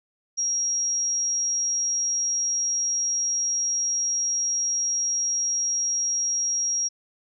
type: tone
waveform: sine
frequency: 5640 Hz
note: F8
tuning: 16 cents sharp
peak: -22 dBFS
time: 0.37-6.89 s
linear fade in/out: 20 ms
effects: none